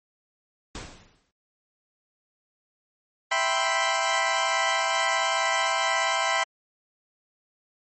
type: noise with exponential decay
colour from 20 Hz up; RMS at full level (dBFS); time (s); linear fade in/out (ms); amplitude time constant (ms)
pink; -34; 0.75-1.31; 2; 120
type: chord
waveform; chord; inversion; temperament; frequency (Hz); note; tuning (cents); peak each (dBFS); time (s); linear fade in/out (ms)
20% pulse; C major seventh; first; equal; 659.3 / 784 / 987.8 / 1046.5; E5 / G5 / B5 / C6; 0 / 0 / 0 / 0; -23; 3.31-6.44; 10
effects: MP3 32 kbps